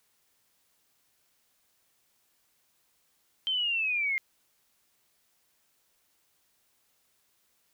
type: linear sweep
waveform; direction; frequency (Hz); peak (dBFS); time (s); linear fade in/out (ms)
sine; down; 3136 to 2093; -26; 3.47-4.18; 0
effects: white hiss -71 dBFS RMS until 7.73 s